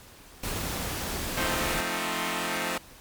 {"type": "noise", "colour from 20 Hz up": "pink", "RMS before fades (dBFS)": -32, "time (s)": [0.43, 1.81], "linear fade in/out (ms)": 5}
{"type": "chord", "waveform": "5% pulse", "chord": "F dominant seventh", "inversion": "none", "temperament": "equal with one note detuned", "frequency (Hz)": [174.61, 220, 261.6, 313.8], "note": ["F3", "A3", "C4", "Eb4"], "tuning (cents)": [0, 0, 0, 15], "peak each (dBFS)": -22, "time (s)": [1.37, 2.78], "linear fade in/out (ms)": 5}
{"effects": ["pink hiss -50 dBFS RMS until 3 s", "MP3 96 kbps"]}